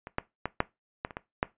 clicks, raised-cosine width 0.5 ms, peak -24 / -12 / -14 / -8 / -15 / -26 / -19 / -9 dBFS, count 8, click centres 0.071 / 0.184 / 0.456 / 0.604 / 1.049 / 1.108 / 1.169 / 1.429 s, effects noise-tail reverb RT60 0.2 s tail -19 dB re dry + resampled to 8000 Hz

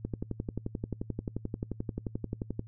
click train, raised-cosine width 3 ms, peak -20 dBFS, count 30, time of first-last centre 0.05-2.594 s, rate 11.4 Hz, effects noise-tail reverb RT60 0.1 s tail -23 dB re dry + added 110 Hz sine -46 dBFS peak until 2.67 s

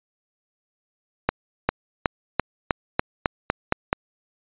accelerating click train, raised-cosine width 0.5 ms, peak -3 dBFS, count 10, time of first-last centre 1.29-3.929 s, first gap 400 ms, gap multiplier 0.92, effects resampled to 8000 Hz

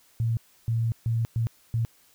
sine tone bursts at uneven times, 114.7 Hz, A#2, 28 cents flat, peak -22 dBFS, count 5, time 0.2-0.37 / 0.68-0.92 / 1.06-1.25 / 1.36-1.47 / 1.74-1.85 s, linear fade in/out 0 ms, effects white hiss -60 dBFS RMS until 2.14 s

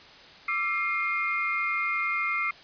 sine tone cluster, 1176 / 1348 / 2121 / 2452 Hz, D6 / E6 / C7 / D#7, +2 / +38 / +23 / -26 cents, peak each -33 / -34 / -27 / -34 dBFS, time 0.48-2.51 s, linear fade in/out 5 ms, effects white hiss -49 dBFS RMS until 2.63 s + resampled to 11025 Hz

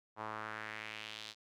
sawtooth tone with band-pass filter sweep, 108.4 Hz, A2, 25 cents flat, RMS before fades -45 dBFS, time 0.16-1.35 s, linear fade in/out 50 ms, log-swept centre 960 to 4200 Hz, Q 2.3, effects none

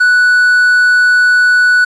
triangle tone, 1480 Hz, F#6, in tune, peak -4 dBFS, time 0-1.85 s, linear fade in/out 10 ms, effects resampled to 24000 Hz + 7-bit

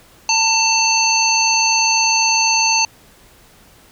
harmonic tone, 892 Hz, A5, 23 cents sharp, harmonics 1 / 3 / 5 / 7, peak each -18 / -18 / -18 / -18 dBFS, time 0.29-2.85 s, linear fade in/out 2 ms, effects pink hiss -48 dBFS RMS until 3.91 s

